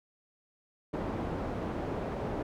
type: low-pass noise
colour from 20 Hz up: white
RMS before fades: -35 dBFS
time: 0.93-2.43 s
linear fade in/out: 10 ms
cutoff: 550 Hz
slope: 12 dB/octave
effects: none